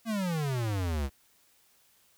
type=exponential sweep; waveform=square; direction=down; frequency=233.1 to 65.41 Hz; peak=-29 dBFS; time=0.05-1.1 s; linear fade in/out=50 ms; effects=white hiss -65 dBFS RMS until 2.17 s